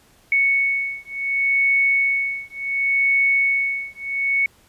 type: beating tone pair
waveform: sine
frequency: 2216 / 2216.69 Hz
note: C#7 / C#7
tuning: -1 / -1 cents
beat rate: 0.69 Hz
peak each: -20 dBFS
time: 0.32-4.46 s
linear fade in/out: 2 ms
effects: pink hiss -55 dBFS RMS until 4.68 s + resampled to 32000 Hz